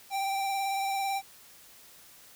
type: tone with vibrato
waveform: square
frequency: 784 Hz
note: G5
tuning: in tune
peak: -29 dBFS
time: 0.1-1.22 s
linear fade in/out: 50 ms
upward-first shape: sine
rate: 18 Hz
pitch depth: 21 cents each way
effects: white hiss -54 dBFS RMS until 2.35 s